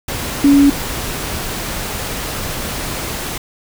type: tone in noise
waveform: sine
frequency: 282 Hz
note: C#4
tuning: 30 cents sharp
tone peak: -6 dBFS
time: 0.44-0.7 s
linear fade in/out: 5 ms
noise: pink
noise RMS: -23 dBFS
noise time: 0.08-3.38 s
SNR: +14 dB
effects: none